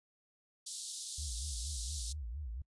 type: band-pass noise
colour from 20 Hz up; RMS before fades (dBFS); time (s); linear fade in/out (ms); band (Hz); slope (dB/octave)
white; -44; 0.66-2.13; 10; 3600 to 10000; 48
type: tone with vibrato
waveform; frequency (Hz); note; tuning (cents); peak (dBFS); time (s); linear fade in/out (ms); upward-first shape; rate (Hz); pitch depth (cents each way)
sine; 65.1; C2; -8; -39; 1.18-2.62; 5; sine; 4.3; 290
effects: noise-tail reverb RT60 0.1 s tail -24 dB re dry + resampled to 24000 Hz